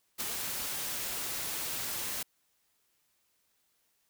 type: noise with ADSR envelope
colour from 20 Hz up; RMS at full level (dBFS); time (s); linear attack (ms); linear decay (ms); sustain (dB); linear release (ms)
white; -32; 0.18-2.23; 30; 5; -4; 4
effects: white hiss -74 dBFS RMS until 4.09 s